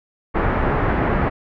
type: low-pass noise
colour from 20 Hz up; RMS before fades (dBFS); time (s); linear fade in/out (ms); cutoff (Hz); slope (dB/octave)
pink; -19; 0.34-1.3; 20; 1800; 24
effects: none